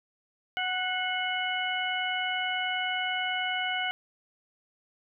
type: harmonic tone with a mistuned harmonic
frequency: 740 Hz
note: F#5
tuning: in tune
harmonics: 1 / 2 / 3 / 4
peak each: -33 / -33 / -33 / -33 dBFS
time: 0.57-3.91 s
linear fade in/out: 0 ms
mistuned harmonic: 3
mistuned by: -40 cents
effects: none